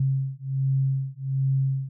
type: beating tone pair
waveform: sine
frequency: 134 / 135.3 Hz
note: C3 / C#3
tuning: +42 / -42 cents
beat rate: 1.3 Hz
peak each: -25 / -25 dBFS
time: 0-1.89 s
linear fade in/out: 5 ms
effects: none